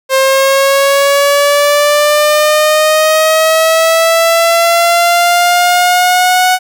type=linear sweep; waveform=sawtooth; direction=up; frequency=529 to 740 Hz; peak=-3 dBFS; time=0.09-6.59 s; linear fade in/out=50 ms; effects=none